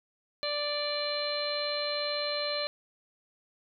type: harmonic tone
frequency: 587.3 Hz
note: D5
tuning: in tune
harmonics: 1 / 2 / 3 / 4 / 5 / 6 / 7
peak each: -33 / -40 / -42 / -40 / -43 / -44 / -33 dBFS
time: 0.43-2.67 s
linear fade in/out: 0 ms
effects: none